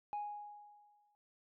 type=tone with exponential decay; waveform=sine; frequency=829 Hz; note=G#5; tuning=3 cents flat; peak=-34 dBFS; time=0.13-1.15 s; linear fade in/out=0 ms; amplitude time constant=220 ms; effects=noise-tail reverb RT60 0.4 s tail -21 dB re dry + tanh soft clip ceiling -35 dBFS